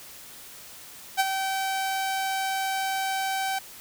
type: tone with ADSR envelope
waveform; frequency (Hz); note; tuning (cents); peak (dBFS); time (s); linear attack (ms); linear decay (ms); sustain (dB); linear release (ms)
sawtooth; 771; G5; -29; -14; 1.17-3.59; 30; 32; -8; 8
effects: white hiss -45 dBFS RMS until 3.8 s